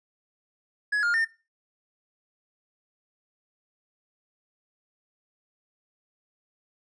triangle tone with pitch steps, 1683 / 1414 / 1813 Hz, G#6 / F6 / A#6, +23 / +21 / -49 cents, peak -20 dBFS, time 0.92-1.25 s, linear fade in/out 10 ms, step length 110 ms, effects noise-tail reverb RT60 0.3 s tail -19 dB re dry + resampled to 22050 Hz

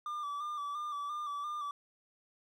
triangle tone with vibrato, 1177 Hz, D6, 3 cents sharp, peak -34 dBFS, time 0.06-1.71 s, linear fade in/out 2 ms, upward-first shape square, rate 2.9 Hz, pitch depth 36 cents each way, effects none

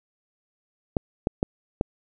clicks, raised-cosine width 2 ms, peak -8 dBFS, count 4, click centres 0.968 / 1.271 / 1.429 / 1.811 s, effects none

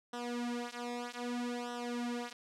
sawtooth tone with flanger, 241.7 Hz, B3, 37 cents flat, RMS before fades -39 dBFS, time 0.13-2.33 s, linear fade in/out 5 ms, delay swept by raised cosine 0.43 to 4.83 ms, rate 0.63 Hz, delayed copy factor -1, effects low-pass 8000 Hz 12 dB/octave

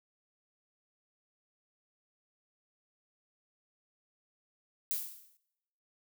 violet noise with exponential decay, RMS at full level -31 dBFS, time 4.91-5.37 s, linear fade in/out 0 ms, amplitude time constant 100 ms, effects noise-tail reverb RT60 0.9 s tail -22 dB re dry

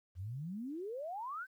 sine exponential sweep, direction up, 82.41 to 1600 Hz, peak -39 dBFS, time 0.15-1.47 s, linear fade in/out 50 ms, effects 12-bit

